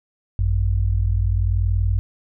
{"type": "tone pair together", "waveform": "sine", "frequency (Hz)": [53.36, 94.1], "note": ["G#1", "F#2"], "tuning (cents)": [48, 30], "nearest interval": "minor seventh", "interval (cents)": 982, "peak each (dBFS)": -19, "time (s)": [0.39, 1.99], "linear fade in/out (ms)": 0, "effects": []}